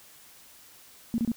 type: tone bursts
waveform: sine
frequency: 231.5 Hz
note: A#3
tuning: 12 cents flat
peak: -23 dBFS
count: 3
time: 1.14-1.317 s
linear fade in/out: 0 ms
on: 41 ms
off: 27 ms
effects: white hiss -53 dBFS RMS until 1.36 s